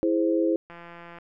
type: chord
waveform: sine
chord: E augmented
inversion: none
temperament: equal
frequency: 329.6 / 415.3 / 523.3 Hz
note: E4 / G#4 / B#4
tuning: 0 / 0 / 0 cents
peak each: -22 / -28 / -26 dBFS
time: 0.03-0.56 s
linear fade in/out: 0 ms
type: click train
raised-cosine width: 0.5 ms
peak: -29 dBFS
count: 84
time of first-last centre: 0.7-1.185 s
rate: 171 Hz
effects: none